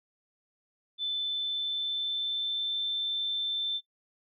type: tone with pitch glide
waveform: sine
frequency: 3520 to 3549 Hz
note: A7 to A7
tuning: 0 to +14 cents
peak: -28 dBFS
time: 0.98-3.81 s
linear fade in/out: 50 ms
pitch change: +14 cents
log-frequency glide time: 1.18-2.82 s
effects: noise-tail reverb RT60 0.1 s tail -18 dB re dry